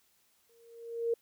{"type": "tone with exponential growth", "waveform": "sine", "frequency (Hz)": 464.4, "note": "A#4", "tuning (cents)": -7, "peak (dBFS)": -25, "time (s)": [0.49, 1.14], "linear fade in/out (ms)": 5, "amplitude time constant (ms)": 140, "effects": ["white hiss -70 dBFS RMS until 1.21 s"]}